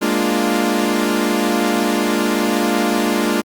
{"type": "chord", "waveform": "sawtooth", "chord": "Bb dominant seventh", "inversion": "third", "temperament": "equal", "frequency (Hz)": [207.7, 233.1, 293.7, 349.2], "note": ["Ab3", "Bb3", "D4", "F4"], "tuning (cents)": [0, 0, 0, 0], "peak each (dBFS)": -17, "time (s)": [0.01, 3.42], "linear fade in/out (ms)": 20, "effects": ["Opus 48 kbps"]}